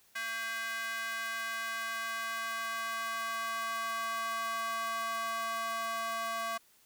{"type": "tone with high-pass filter sweep", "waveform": "square", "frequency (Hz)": 226.8, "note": "A#3", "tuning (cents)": -47, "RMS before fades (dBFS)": -36, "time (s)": [0.15, 6.58], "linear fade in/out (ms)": 10, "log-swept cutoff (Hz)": [1600, 940], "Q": 2.8, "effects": ["white hiss -65 dBFS RMS until 6.85 s"]}